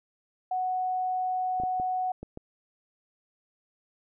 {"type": "tone", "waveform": "sine", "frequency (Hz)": 740, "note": "F#5", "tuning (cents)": 0, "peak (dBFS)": -26, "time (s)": [0.51, 2.12], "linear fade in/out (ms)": 5}
{"type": "clicks", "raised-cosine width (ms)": 2, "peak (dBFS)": -25, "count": 5, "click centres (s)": [1.6, 1.636, 1.799, 2.23, 2.374]}
{"effects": []}